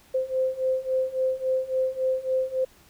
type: beating tone pair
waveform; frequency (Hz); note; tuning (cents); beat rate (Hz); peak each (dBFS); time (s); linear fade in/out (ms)
sine; 518 / 521.6; C5 / C5; -17 / -5; 3.6; -27 / -25; 0.14-2.65; 10
effects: pink hiss -56 dBFS RMS until 2.89 s